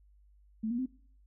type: tone with pitch steps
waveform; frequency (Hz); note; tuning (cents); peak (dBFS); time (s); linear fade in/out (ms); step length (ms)
sine; 220 / 238.5 / 258.6; A3 / A#3 / C4; 0 / +40 / -20; -30; 0.63-0.861; 10; 77
effects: noise-tail reverb RT60 0.5 s tail -19 dB re dry + added 50 Hz sine -59 dBFS peak until 1.26 s